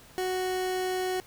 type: tone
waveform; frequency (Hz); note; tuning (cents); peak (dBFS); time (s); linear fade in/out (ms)
30% pulse; 370; F#4; 0; -25; 0.18-1.2; 0
effects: pink hiss -53 dBFS RMS until 1.26 s